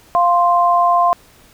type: tone pair together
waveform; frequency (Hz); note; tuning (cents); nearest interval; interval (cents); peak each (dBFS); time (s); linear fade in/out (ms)
sine; 698.5 / 1046.6; F5 / C6; 0 / 0; perfect fifth; 700; -13; 0.15-1.13; 0
effects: pink hiss -48 dBFS RMS until 1.53 s